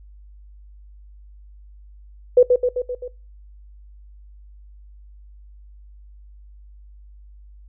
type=tone with echo; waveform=sine; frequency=496 Hz; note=B4; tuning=7 cents sharp; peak=-7 dBFS; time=2.37-2.43 s; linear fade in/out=5 ms; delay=130 ms; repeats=5; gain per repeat=-4 dB; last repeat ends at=3.08 s; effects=noise-tail reverb RT60 0.3 s tail -22 dB re dry + added 50 Hz sine -42 dBFS peak until 7.68 s